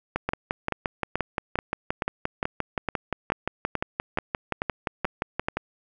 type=two click trains; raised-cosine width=0.5 ms; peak=-10 / -10 dBFS; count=32 / 13; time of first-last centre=0.16-5.57 / 0.29-5.485 s; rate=5.73 / 2.31 Hz; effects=none